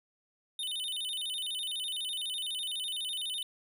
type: tone with vibrato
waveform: square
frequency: 3322 Hz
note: G#7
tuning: in tune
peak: -34 dBFS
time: 0.59-3.43 s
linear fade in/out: 2 ms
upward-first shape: square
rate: 12 Hz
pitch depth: 170 cents each way
effects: none